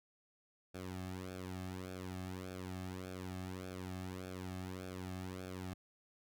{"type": "tone with flanger", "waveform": "sawtooth", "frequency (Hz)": 92.5, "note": "F#2", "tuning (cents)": 0, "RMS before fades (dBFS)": -45, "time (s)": [0.74, 5.74], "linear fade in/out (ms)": 10, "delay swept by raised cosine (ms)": [1, 2.1], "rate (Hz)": 1.7, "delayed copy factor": -0.85, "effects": []}